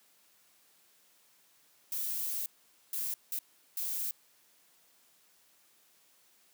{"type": "noise bursts at uneven times", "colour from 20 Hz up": "violet", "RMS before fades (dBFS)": -35, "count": 4, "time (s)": [[1.92, 2.46], [2.93, 3.14], [3.32, 3.39], [3.77, 4.11]], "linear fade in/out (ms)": 2, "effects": ["white hiss -66 dBFS RMS until 6.53 s", "high-pass 150 Hz 12 dB/octave"]}